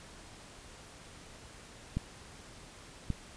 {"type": "clicks", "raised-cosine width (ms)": 5, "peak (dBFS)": -19, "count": 2, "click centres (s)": [1.97, 3.103], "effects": ["pink hiss -52 dBFS RMS until 3.36 s", "resampled to 22050 Hz"]}